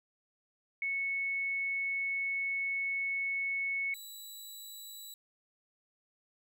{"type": "tone pair in turn", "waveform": ["sine", "15% pulse"], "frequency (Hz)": [2206, 3931], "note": ["C#7", "B7"], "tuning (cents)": [-9, -9], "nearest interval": "minor seventh", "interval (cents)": 1000, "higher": "second", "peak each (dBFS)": [-31, -38], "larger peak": "first", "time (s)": [[0.82, 3.94], [3.94, 5.14]], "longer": "first", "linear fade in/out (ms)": 2, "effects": []}